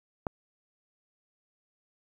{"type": "click", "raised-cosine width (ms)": 1, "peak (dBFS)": -16, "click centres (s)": 0.268, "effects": ["9-bit"]}